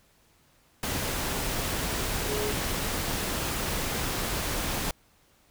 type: tone in noise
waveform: sine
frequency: 420 Hz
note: G#4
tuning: 19 cents sharp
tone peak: -30 dBFS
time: 2.29-2.52 s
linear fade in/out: 2 ms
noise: pink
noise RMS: -30 dBFS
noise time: 0.83-4.91 s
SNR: -3 dB
effects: pink hiss -63 dBFS RMS until 5.5 s